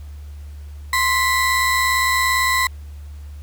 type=tone pair together; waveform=35% pulse; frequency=1046.5 / 1975.5 Hz; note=C6 / B6; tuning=0 / 0 cents; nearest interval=major seventh; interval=1100 cents; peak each=-17 dBFS; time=0.93-2.67 s; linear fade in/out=2 ms; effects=added 73 Hz sine -32 dBFS peak until 3.42 s + pink hiss -53 dBFS RMS until 3.42 s